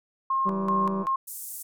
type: tone with tremolo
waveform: sine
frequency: 1069 Hz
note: C6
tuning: 37 cents sharp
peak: -22 dBFS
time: 0.3-1.16 s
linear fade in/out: 5 ms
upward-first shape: square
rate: 2.6 Hz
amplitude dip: 75%
type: harmonic tone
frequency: 193.7 Hz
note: G3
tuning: 20 cents flat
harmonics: 1 / 2 / 3 / 5 / 6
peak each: -27 / -33 / -38 / -40 / -40 dBFS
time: 0.45-1.04 s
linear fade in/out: 20 ms
type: click train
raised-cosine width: 1 ms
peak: -29 dBFS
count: 97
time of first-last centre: 0.48-1.058 s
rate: 166 Hz
type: band-pass noise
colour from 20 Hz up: white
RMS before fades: -38 dBFS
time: 1.27-1.63 s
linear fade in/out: 10 ms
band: 7700 to 15000 Hz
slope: 24 dB/octave
effects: none